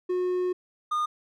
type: tone pair in turn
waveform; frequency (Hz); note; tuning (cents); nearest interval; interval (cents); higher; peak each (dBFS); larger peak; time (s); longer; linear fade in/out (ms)
triangle; 362.9 / 1220.6; F#4 / D#6; -34 / -34; octave + major sixth; 2100; second; -22; neither; 0.09-0.53 / 0.91-1.06; first; 10
effects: none